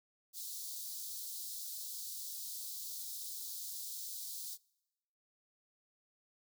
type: high-pass noise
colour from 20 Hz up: white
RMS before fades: -44 dBFS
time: 0.33-4.58 s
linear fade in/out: 50 ms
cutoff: 3800 Hz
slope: 48 dB/octave
effects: noise-tail reverb RT60 1.0 s tail -26 dB re dry